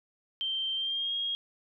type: tone with pitch glide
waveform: sine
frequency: 3136 to 3265 Hz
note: G7 to G#7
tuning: 0 to -30 cents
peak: -29 dBFS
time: 0.41-1.35 s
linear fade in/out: 0 ms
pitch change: +70 cents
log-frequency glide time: 0.75-1.13 s
effects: none